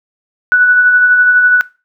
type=tone with tremolo; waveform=sine; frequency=1480 Hz; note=F#6; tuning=in tune; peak=-4 dBFS; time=0.52-1.61 s; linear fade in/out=0 ms; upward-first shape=sine; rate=12 Hz; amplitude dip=35%; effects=noise-tail reverb RT60 0.3 s tail -21 dB re dry